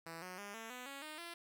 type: tone with pitch steps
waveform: 5% pulse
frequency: 164.81 / 182.87 / 202.9 / 225.1 / 249.8 / 277.2 / 307.5 / 341.2 Hz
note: E3 / F#3 / G#3 / A3 / B3 / C#4 / D#4 / F4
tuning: 0 / -20 / -40 / +40 / +20 / 0 / -20 / -40 cents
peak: -35 dBFS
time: 0.06-1.34 s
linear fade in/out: 5 ms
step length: 160 ms
effects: none